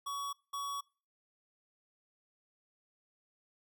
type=tone bursts at uneven times; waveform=square; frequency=1125 Hz; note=C#6; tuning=25 cents sharp; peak=-37 dBFS; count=2; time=0.06-0.33 / 0.53-0.81 s; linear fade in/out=10 ms; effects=noise-tail reverb RT60 0.4 s tail -24 dB re dry